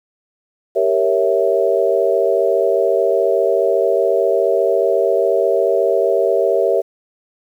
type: chord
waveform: sine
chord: G diminished seventh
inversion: none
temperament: equal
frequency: 392 / 466.2 / 554.4 / 659.3 Hz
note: G4 / Bb4 / Db5 / Fb5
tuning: 0 / 0 / 0 / 0 cents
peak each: -18 dBFS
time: 0.75-6.82 s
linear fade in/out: 20 ms
effects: 8-bit